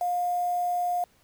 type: tone with quantisation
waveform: sine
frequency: 710 Hz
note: F5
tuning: 28 cents sharp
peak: -24 dBFS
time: 0.01-1.04 s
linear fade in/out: 2 ms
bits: 7
effects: pink hiss -63 dBFS RMS until 1.23 s